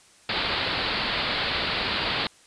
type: low-pass noise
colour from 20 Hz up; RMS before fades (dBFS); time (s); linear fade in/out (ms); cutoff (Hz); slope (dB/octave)
white; -27; 0.29-2.27; 2; 4600; 96
effects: white hiss -55 dBFS RMS until 2.46 s + resampled to 22050 Hz